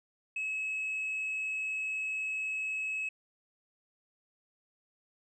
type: tone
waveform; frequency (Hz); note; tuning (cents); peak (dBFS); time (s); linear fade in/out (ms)
sine; 2576; E7; -41; -30; 0.36-3.09; 5
effects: tanh soft clip ceiling -30 dBFS